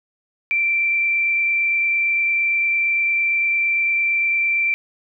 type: tone with frequency modulation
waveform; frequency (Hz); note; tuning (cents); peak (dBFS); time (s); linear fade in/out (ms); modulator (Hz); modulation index
sine; 2349; D7; 0; -16; 0.51-4.74; 0; 28.8; 0.73
effects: none